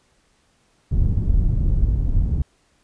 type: low-pass noise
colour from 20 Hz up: pink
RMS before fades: -18 dBFS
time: 0.91-2.42 s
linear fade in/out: 5 ms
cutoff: 110 Hz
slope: 12 dB/octave
effects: pink hiss -62 dBFS RMS until 2.83 s + resampled to 22050 Hz